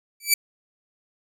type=tone with exponential growth; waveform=10% pulse; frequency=2313 Hz; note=D7; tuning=27 cents flat; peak=-4 dBFS; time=0.2-0.34 s; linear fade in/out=5 ms; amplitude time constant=29 ms; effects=none